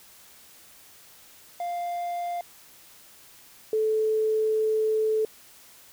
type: tone pair in turn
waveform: triangle / sine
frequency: 698.5 / 435.8 Hz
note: F5 / A4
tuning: 0 / -17 cents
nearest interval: minor sixth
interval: 817 cents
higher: first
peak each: -26 / -21 dBFS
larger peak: second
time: 1.6-2.41 / 3.73-5.25 s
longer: second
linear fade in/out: 2 ms
effects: white hiss -52 dBFS RMS until 5.92 s